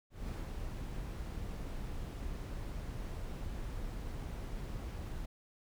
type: noise with ADSR envelope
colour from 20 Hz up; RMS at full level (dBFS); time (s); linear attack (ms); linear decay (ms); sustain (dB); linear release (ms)
brown; -39; 0.1-5.26; 180; 200; -2; 7
effects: none